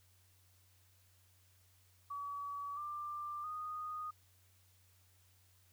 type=tone with pitch steps; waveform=sine; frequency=1139 / 1186.7 / 1236.4 Hz; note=C#6 / D6 / D#6; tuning=+47 / +18 / -11 cents; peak=-40 dBFS; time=2.1-4.11 s; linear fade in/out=10 ms; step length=670 ms; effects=added 92 Hz sine -68 dBFS peak until 5.72 s + white hiss -71 dBFS RMS until 5.72 s